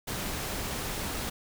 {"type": "noise", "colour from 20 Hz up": "pink", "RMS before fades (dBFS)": -34, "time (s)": [0.07, 1.3], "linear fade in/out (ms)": 10, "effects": []}